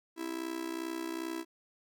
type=tone with amplitude modulation; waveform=45% pulse; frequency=329.6 Hz; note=E4; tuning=in tune; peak=-32 dBFS; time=0.16-1.45 s; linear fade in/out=50 ms; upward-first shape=sine; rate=62.5 Hz; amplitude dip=80%; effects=none